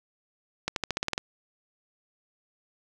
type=accelerating click train; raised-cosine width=0.2 ms; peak=-10 dBFS; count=9; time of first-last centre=0.68-1.179 s; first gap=82 ms; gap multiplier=0.92; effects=none